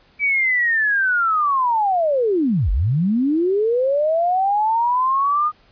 sine linear two-way sweep, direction down then up, 2311 to 41.67 to 1236 Hz, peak -15 dBFS, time 0.19-5.52 s, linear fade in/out 50 ms, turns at 2.71 s, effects pink hiss -55 dBFS RMS until 5.71 s + resampled to 11025 Hz

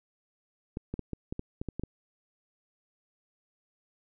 clicks, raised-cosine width 3 ms, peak -21 dBFS, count 10, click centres 0.771 / 0.94 / 0.993 / 1.133 / 1.325 / 1.394 / 1.615 / 1.687 / 1.796 / 1.836 s, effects none

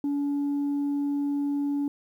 sine tone, 285.3 Hz, C#4, 50 cents sharp, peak -22 dBFS, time 0.04-1.88 s, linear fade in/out 2 ms, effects tanh soft clip ceiling -23 dBFS + 10-bit

